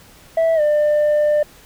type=tone with pitch glide; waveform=sine; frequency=655 to 597.2 Hz; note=E5 to D5; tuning=-11 to +29 cents; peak=-10 dBFS; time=0.37-1.43 s; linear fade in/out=5 ms; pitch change=-160 cents; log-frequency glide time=0.55-0.61 s; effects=tanh soft clip ceiling -12 dBFS + pink hiss -46 dBFS RMS until 1.65 s